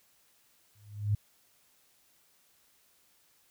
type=tone with exponential growth; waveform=sine; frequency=103.83 Hz; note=G#2; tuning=in tune; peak=-22 dBFS; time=0.75-1.15 s; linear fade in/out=5 ms; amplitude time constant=85 ms; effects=white hiss -67 dBFS RMS until 3.5 s